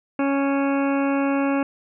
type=harmonic tone with a mistuned harmonic; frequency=277.2 Hz; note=C#4; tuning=in tune; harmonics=1 / 2 / 3 / 4 / 5 / 6 / 8 / 9 / 10; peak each=-20 / -26 / -30 / -32 / -34 / -36 / -38 / -39 / -40 dBFS; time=0.19-1.63 s; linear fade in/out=2 ms; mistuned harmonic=10; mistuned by=-26 cents; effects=none